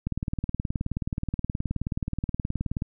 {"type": "click train", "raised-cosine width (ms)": 5, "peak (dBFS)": -15, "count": 53, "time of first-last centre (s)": [0.07, 2.821], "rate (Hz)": 18.9, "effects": []}